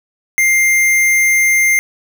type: tone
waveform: square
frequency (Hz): 2100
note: C7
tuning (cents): +6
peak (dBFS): -10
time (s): 0.38-1.79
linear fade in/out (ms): 0
effects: none